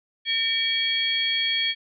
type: tone cluster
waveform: sine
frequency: 1813 / 2296 / 3280 / 4400 Hz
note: A#6 / D7 / G#7 / C#8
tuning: -49 / -40 / -22 / -14 cents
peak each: -31 / -28 / -23 / -32 dBFS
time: 0.25-1.75 s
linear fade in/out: 50 ms
effects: none